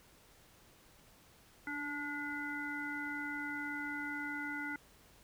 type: harmonic tone with a mistuned harmonic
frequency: 289.1 Hz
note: D4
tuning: 27 cents flat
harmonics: 1 / 3 / 5 / 7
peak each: -43 / -48 / -41 / -43 dBFS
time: 1.67-4.76 s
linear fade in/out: 2 ms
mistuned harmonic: 1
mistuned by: +20 cents
effects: pink hiss -63 dBFS RMS until 5.23 s